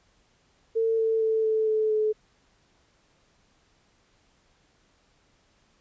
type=tone with pitch steps; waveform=sine; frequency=450.5 / 446.4 / 442.2 / 438.2 / 434.2 / 430.2 Hz; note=A4 / A4 / A4 / A4 / A4 / A4; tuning=+41 / +25 / +9 / -7 / -23 / -39 cents; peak=-21 dBFS; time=0.75-2.13 s; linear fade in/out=20 ms; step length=230 ms; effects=pink hiss -65 dBFS RMS until 5.8 s + resampled to 16000 Hz